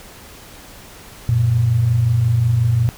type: tone pair together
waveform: sine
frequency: 93.1 / 118.66 Hz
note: F#2 / A#2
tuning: +11 / +31 cents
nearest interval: major third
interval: 420 cents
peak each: -21 / -13 dBFS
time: 1.29-2.89 s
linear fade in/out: 0 ms
effects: pink hiss -40 dBFS RMS until 2.97 s